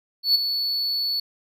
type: tone with ADSR envelope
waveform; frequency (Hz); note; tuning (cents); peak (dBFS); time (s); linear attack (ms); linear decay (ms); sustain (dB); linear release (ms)
triangle; 4435; C#8; 0; -12; 0.23-1.2; 120; 13; -9; 4
effects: none